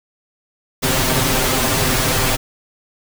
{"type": "noise with comb filter", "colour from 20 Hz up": "pink", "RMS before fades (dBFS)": -17, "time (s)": [0.82, 2.37], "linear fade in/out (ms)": 20, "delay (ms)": 7.7, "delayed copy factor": 0.9, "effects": []}